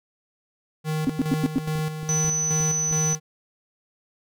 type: tone with tremolo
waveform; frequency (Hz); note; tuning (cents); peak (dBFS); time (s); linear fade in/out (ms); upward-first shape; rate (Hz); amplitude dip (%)
square; 155.56; D#3; 0; -24; 0.84-3.2; 50; square; 2.4; 55
type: tone bursts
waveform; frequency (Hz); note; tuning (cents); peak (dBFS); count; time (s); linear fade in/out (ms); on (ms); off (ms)
sine; 264.1; C4; +16; -17; 5; 1.07-1.583; 0; 25; 97
type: clicks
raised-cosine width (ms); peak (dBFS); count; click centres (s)
3; -26; 9; 1.589 / 1.682 / 1.756 / 1.789 / 2.031 / 2.247 / 2.282 / 2.605 / 2.912
type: tone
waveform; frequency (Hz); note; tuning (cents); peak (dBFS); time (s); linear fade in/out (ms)
sine; 6000; F#8; +23; -22; 2.09-3.15; 0
effects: none